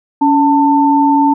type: tone pair together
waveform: sine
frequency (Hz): 282 / 892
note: C#4 / A5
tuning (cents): +30 / +23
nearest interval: octave + minor sixth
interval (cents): 1993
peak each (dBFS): -10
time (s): 0.21-1.34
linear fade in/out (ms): 10
effects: none